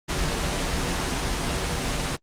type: noise with comb filter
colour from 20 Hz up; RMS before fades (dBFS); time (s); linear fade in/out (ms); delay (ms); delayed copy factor
pink; -25; 0.08-2.17; 20; 9.5; -0.5
effects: low-pass 8000 Hz 12 dB/octave + Opus 24 kbps